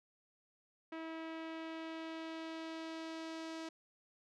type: tone with low-pass filter sweep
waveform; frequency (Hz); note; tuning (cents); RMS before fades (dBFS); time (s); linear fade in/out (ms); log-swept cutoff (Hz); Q
sawtooth; 323.6; E4; -32; -45; 0.92-3.69; 5; 2400 to 5700; 1.2
effects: none